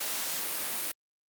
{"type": "high-pass noise", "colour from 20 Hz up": "white", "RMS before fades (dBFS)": -33, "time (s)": [0, 0.92], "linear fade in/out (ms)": 10, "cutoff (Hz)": 210, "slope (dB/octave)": 12, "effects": ["Opus 48 kbps"]}